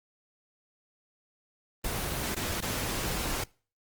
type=noise with dropouts; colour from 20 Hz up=pink; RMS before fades=-32 dBFS; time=1.84-3.44 s; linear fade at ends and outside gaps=5 ms; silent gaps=2.348-2.364 / 2.606-2.622 s; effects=noise-tail reverb RT60 0.4 s tail -25 dB re dry + Opus 24 kbps